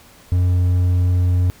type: tone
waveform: triangle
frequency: 89.7 Hz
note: F2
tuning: 47 cents sharp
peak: -11 dBFS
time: 0.32-1.5 s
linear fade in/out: 0 ms
effects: pink hiss -47 dBFS RMS until 1.6 s